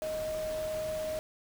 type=tone in noise; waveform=sine; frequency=624 Hz; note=D#5; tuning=5 cents sharp; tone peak=-32 dBFS; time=0.02-1.19 s; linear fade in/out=0 ms; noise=pink; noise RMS=-44 dBFS; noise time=0.02-1.19 s; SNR=+9 dB; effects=none